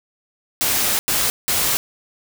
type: noise bursts at uneven times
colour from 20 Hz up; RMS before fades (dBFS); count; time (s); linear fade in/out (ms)
white; -19; 3; 0.61-0.99 / 1.08-1.3 / 1.48-1.77; 0
effects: none